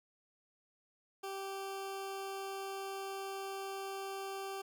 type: tone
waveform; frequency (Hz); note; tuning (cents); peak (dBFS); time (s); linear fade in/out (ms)
20% pulse; 389.6; G4; -11; -35; 1.23-4.62; 10
effects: 12-bit